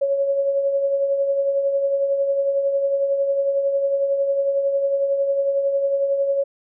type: tone with tremolo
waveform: sine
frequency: 554.4 Hz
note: C#5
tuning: in tune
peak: -15 dBFS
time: 0.01-6.44 s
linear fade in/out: 10 ms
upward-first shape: triangle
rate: 11 Hz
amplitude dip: 50%
effects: none